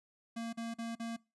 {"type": "tone bursts", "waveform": "square", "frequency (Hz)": 230, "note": "A#3", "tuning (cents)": -23, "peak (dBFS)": -38, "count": 4, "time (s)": [0.36, 1.166], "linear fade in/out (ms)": 10, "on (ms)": 170, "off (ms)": 42, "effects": ["noise-tail reverb RT60 0.3 s tail -24 dB re dry", "resampled to 24000 Hz"]}